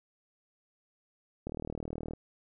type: click train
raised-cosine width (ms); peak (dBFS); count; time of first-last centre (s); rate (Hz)
2; -24; 27; 1.47-2.135; 39.1
effects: none